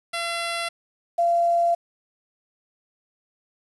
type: tone pair in turn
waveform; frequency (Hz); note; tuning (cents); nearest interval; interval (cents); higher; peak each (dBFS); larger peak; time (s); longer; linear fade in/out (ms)
10% pulse / sine; 680 / 685.9; F5 / F5; -46 / -31; unison; 15; second; -17; neither; 0.13-0.69 / 1.18-1.75; second; 10
effects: resampled to 24000 Hz + 8-bit